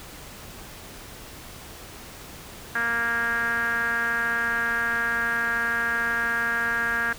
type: tone with low-pass filter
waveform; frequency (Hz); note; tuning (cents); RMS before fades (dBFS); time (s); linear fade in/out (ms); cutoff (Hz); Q
5% pulse; 233.1; A#3; 0; -25; 2.75-7.13; 5; 1600; 8.8
effects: pink hiss -42 dBFS RMS until 7.18 s